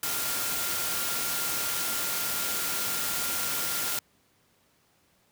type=tone in noise; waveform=sine; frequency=1396 Hz; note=F6; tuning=1 cent flat; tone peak=-39 dBFS; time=0.03-3.99 s; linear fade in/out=2 ms; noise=white; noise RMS=-30 dBFS; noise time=0.03-3.99 s; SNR=-12 dB; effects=pink hiss -66 dBFS RMS until 5.31 s + high-pass 80 Hz 12 dB/octave